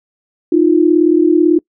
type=tone pair together; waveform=sine; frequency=311.1 / 349.2 Hz; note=D#4 / F4; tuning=0 / 0 cents; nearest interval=major second; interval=200 cents; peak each=-10 dBFS; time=0.52-1.59 s; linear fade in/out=5 ms; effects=noise-tail reverb RT60 0.1 s tail -26 dB re dry